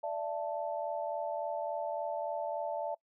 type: chord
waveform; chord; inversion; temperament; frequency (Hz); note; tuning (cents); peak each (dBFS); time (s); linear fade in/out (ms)
sine; D suspended second; none; equal with one note detuned; 587.3 / 670.8 / 880; D5 / E5 / A5; 0 / +30 / 0; -37 / -37 / -39; 0.03-2.95; 10
effects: noise-tail reverb RT60 0.1 s tail -23 dB re dry